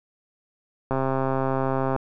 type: click train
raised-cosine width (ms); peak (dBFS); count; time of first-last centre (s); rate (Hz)
1; -11; 141; 0.91-1.963; 133
effects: none